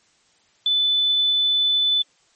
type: tone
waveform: sine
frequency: 3500 Hz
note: A7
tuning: 10 cents flat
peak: -16 dBFS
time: 0.66-2.02 s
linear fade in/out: 2 ms
effects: white hiss -60 dBFS RMS until 2.35 s + MP3 32 kbps